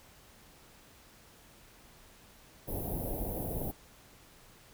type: band-stop noise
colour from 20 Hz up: pink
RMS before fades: -36 dBFS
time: 2.67-3.72 s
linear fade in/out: 20 ms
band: 790 to 11000 Hz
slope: 48 dB/octave
effects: pink hiss -58 dBFS RMS until 4.73 s